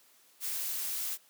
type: noise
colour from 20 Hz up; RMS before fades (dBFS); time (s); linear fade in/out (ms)
blue; -35; 0.4-1.18; 50
effects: white hiss -63 dBFS RMS until 1.29 s + high-pass 200 Hz 12 dB/octave